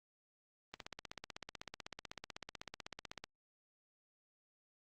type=click train; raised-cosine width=0.2 ms; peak=-27 dBFS; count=41; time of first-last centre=0.74-3.24 s; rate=16 Hz; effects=Opus 32 kbps